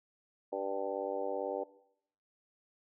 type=harmonic tone with a mistuned harmonic; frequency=98 Hz; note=G2; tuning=in tune; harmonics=3 / 4 / 5 / 6 / 7 / 8 / 9; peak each=-44 / -41 / -38 / -38 / -51 / -42 / -47 dBFS; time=0.52-1.64 s; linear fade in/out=10 ms; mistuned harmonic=7; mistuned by=-17 cents; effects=noise-tail reverb RT60 0.7 s tail -18 dB re dry